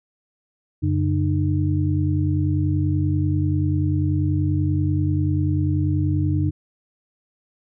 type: tone cluster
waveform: sine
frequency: 91.8 / 142.1 / 303.9 Hz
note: F#2 / C#3 / D#4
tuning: -13 / +43 / -41 cents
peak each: -20 / -23 / -24 dBFS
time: 0.82-6.51 s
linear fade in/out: 20 ms
effects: none